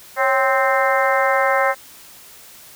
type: harmonic tone with a mistuned harmonic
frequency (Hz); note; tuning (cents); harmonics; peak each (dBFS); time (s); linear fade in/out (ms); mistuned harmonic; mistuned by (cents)
261.3; C4; -2; 2 / 3 / 4 / 5 / 6 / 7 / 8; -19 / -21 / -22 / -23 / -24 / -24 / -25; 0.16-1.75; 50; 2; +80
effects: white hiss -43 dBFS RMS until 2.75 s